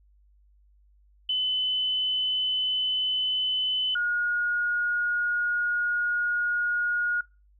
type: tone pair in turn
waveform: sine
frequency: 3021 / 1438.5 Hz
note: F#7 / F#6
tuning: +35 / -49 cents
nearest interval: octave + minor second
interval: 1284 cents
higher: first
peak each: -23 dBFS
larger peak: neither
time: 1.29-3.95 / 3.95-7.21 s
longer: second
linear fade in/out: 5 ms
effects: noise-tail reverb RT60 0.3 s tail -25 dB re dry + added 50 Hz sine -57 dBFS peak until 7.59 s